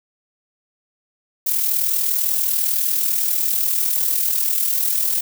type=noise with amplitude modulation; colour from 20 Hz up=violet; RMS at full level=-17 dBFS; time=1.46-5.21 s; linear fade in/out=10 ms; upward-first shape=sine; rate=40.1 Hz; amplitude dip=55%; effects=none